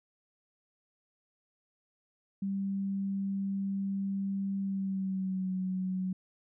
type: tone with pitch glide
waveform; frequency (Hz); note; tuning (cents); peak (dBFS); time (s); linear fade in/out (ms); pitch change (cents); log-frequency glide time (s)
sine; 196 to 186.18; G3 to F#3; 0 to +11; -30; 2.42-6.13; 5; -89; 4.6-5.52
effects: none